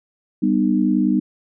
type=chord; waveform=sine; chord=G augmented; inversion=none; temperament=equal with one note detuned; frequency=196 / 246.9 / 305.3 Hz; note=G3 / B3 / D#4; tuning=0 / 0 / -33 cents; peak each=-19 dBFS; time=0.42-1.2 s; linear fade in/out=10 ms; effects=none